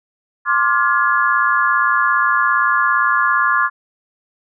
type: chord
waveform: sine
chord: D half-diminished seventh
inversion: third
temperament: just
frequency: 1057.2 / 1174.7 / 1409.6 / 1691.5 Hz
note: C6 / D6 / F6 / Ab6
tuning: +18 / 0 / +16 / +31 cents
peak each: -18 dBFS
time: 0.45-3.7 s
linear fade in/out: 50 ms
effects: none